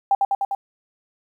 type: tone with echo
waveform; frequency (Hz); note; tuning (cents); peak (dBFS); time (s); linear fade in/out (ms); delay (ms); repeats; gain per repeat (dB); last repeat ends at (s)
sine; 792; G5; +18; -13; 0.11-0.15; 2; 100; 4; -2; 0.55
effects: 9-bit